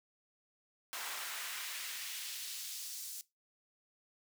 pink noise with high-pass filter sweep, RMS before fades -43 dBFS, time 0.93-3.21 s, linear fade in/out 0 ms, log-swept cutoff 1000 to 6500 Hz, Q 1, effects noise-tail reverb RT60 0.2 s tail -19 dB re dry

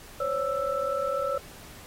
sine tone cluster, 522 / 562 / 1323 Hz, C5 / C#5 / E6, -4 / +24 / +6 cents, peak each -31 / -29 / -30 dBFS, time 0.2-1.38 s, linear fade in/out 5 ms, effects pink hiss -48 dBFS RMS until 1.86 s + AAC 48 kbps

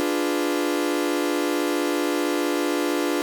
40% pulse chord, D diminished seventh, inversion none, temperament equal, 293.7 / 349.2 / 415.3 / 493.9 Hz, D4 / F4 / Ab4 / Cb5, 0 / 0 / 0 / 0 cents, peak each -24 / -25 / -30 / -29 dBFS, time 0-3.22 s, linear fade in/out 0 ms, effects none

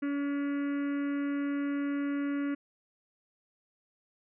harmonic tone, 283.9 Hz, C#4, 41 cents sharp, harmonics 1 / 2 / 4 / 5 / 6 / 7 / 8 / 9 / 10, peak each -29 / -45 / -48 / -46 / -50 / -50 / -55 / -59 / -60 dBFS, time 0.02-2.55 s, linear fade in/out 10 ms, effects none

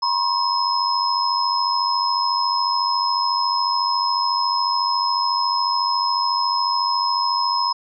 sine tone cluster, 967 / 1061 / 5140 Hz, B5 / C6 / E8, -37 / +24 / -45 cents, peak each -22 dBFS, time 0.02-7.73 s, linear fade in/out 10 ms, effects none

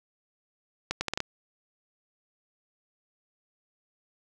accelerating click train, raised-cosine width 0.2 ms, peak -11 dBFS, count 6, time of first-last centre 0.91-1.204 s, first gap 100 ms, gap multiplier 0.73, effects none

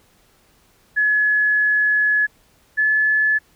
sine tone pair in turn, 1700 / 1723.7 Hz, G#6 / A6, +40 / -36 cents, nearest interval unison, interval 24 cents, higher second, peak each -14 dBFS, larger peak neither, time 0.96-2.27 / 2.77-3.39 s, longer first, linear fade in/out 20 ms, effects pink hiss -57 dBFS RMS until 3.55 s

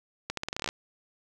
accelerating click train, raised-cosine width 0.2 ms, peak -14 dBFS, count 12, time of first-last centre 0.3-0.689 s, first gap 73 ms, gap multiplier 0.84, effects none

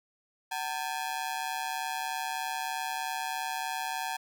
sawtooth ring-modulated tone, 830.6 Hz, G#5, in tune, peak -25 dBFS, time 0.51-4.17 s, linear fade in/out 10 ms, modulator 71.6 Hz, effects none

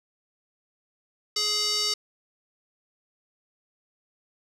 square tone with band-pass filter, 419.6 Hz, G#4, 18 cents sharp, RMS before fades -26 dBFS, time 1.36-1.94 s, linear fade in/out 5 ms, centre 5000 Hz, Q 4.6, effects none

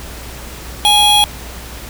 square tone pair together, 830.6 / 3317 Hz, G#5 / G#7, 0 / -3 cents, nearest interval 2 octaves, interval 2397 cents, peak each -13 / -10 dBFS, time 0.85-1.24 s, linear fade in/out 0 ms, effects added 60 Hz sine -31 dBFS peak until 1.89 s + pink hiss -32 dBFS RMS until 1.89 s

